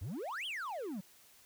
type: exponential two-way sweep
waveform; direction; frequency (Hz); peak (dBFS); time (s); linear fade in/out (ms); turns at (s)
triangle; up then down; 79.2 to 3379 to 174.1; -36; 0.01-1.01; 10; 0.46
effects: white hiss -62 dBFS RMS until 1.45 s